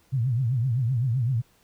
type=tone with vibrato; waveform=sine; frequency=123.3 Hz; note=B2; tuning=2 cents flat; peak=-21 dBFS; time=0.12-1.42 s; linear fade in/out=20 ms; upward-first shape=triangle; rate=7.8 Hz; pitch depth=210 cents each way; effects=pink hiss -62 dBFS RMS until 1.63 s